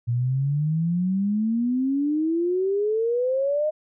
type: exponential sweep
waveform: sine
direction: up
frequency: 116.54 to 622.3 Hz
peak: -20 dBFS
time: 0.07-3.71 s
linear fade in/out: 20 ms
effects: none